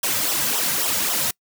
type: noise with flanger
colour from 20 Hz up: white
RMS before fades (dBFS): -22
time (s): 0.03-1.31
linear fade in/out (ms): 5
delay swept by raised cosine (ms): 0.43 to 2.83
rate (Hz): 3.7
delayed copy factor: -1
effects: noise-tail reverb RT60 0.1 s tail -26 dB re dry